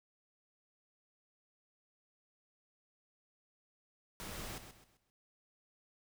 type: noise with echo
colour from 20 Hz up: pink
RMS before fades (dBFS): -45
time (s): 4.2-4.58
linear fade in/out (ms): 0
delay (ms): 130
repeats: 4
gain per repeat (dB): -9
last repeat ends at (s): 5.1
effects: none